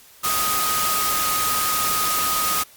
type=tone in noise; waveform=sine; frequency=1251 Hz; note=D#6; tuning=9 cents sharp; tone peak=-23 dBFS; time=0.23-2.64 s; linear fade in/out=20 ms; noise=white; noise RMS=-23 dBFS; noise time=0.23-2.64 s; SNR=-3 dB; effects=white hiss -49 dBFS RMS until 2.76 s + Opus 48 kbps